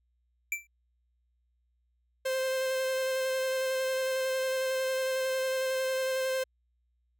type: tone with exponential decay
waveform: square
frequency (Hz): 2341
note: D7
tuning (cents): -6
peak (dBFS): -26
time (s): 0.52-0.67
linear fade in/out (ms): 2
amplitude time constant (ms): 32
type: tone with vibrato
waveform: 45% pulse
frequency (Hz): 523.3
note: C5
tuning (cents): 0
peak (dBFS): -28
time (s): 2.25-6.44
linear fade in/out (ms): 10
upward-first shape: square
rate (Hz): 11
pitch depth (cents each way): 9
effects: added 60 Hz sine -70 dBFS peak until 7.19 s